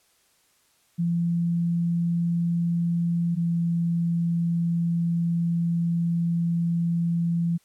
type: tone pair in turn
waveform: sine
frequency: 170.4 / 169.32 Hz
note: F3 / E3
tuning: -42 / +47 cents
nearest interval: unison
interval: 11 cents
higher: first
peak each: -21 dBFS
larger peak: neither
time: 0.98-3.36 / 3.36-7.58 s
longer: second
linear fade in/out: 20 ms
effects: white hiss -64 dBFS RMS until 7.64 s + low-pass 12000 Hz 12 dB/octave